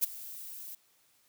violet noise with ADSR envelope, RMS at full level -24 dBFS, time 0.01-0.75 s, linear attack 28 ms, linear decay 12 ms, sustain -20 dB, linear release 3 ms, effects white hiss -68 dBFS RMS until 1.28 s + high-pass 60 Hz 12 dB/octave

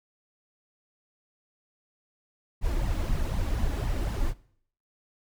brown noise with flanger, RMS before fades -27 dBFS, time 2.61-4.34 s, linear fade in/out 50 ms, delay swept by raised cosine 0.98 to 3.58 ms, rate 4 Hz, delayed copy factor +0.7, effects noise-tail reverb RT60 0.6 s tail -20 dB re dry

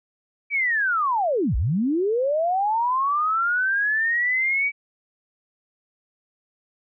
sine linear two-way sweep, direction down then up, 2327 to 46.25 to 2291 Hz, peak -19 dBFS, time 0.5-4.72 s, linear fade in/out 50 ms, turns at 1.56 s, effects none

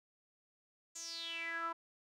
sawtooth tone with band-pass filter sweep, 333 Hz, E4, 18 cents sharp, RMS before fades -42 dBFS, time 0.95-1.73 s, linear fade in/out 10 ms, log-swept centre 7200 to 1100 Hz, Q 7.6, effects none

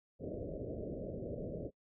white low-pass noise, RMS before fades -42 dBFS, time 0.19-1.71 s, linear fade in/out 50 ms, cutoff 620 Hz, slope 96 dB/octave, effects noise-tail reverb RT60 0.1 s tail -24 dB re dry

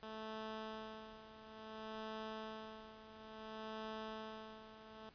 10% pulse tone with tremolo, 218.8 Hz, A3, 9 cents flat, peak -36 dBFS, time 0.03-5.09 s, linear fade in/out 0 ms, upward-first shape sine, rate 0.58 Hz, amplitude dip 75%, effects pink hiss -66 dBFS RMS until 5.14 s + resampled to 11025 Hz

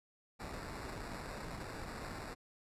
pink noise with sample-and-hold, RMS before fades -45 dBFS, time 0.39-2.35 s, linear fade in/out 20 ms, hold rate 3150 Hz, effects low-pass 11000 Hz 12 dB/octave

